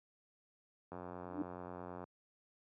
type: click train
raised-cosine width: 1 ms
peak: -32 dBFS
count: 101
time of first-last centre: 0.92-2.04 s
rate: 89.3 Hz
type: tone with exponential growth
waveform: sine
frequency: 293.8 Hz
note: D4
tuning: 1 cent sharp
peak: -31 dBFS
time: 1.25-1.42 s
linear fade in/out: 2 ms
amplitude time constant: 36 ms
effects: high-pass 100 Hz 12 dB/octave